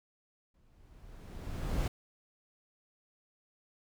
brown noise with exponential growth, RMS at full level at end -28 dBFS, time 0.54-1.88 s, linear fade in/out 5 ms, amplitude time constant 290 ms, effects none

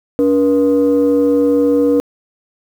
sine tone pair together, 285.4 / 480 Hz, D4 / B4, -49 / -49 cents, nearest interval major sixth, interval 900 cents, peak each -11 dBFS, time 0.19-2 s, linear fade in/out 0 ms, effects tanh soft clip ceiling -5 dBFS + 7-bit

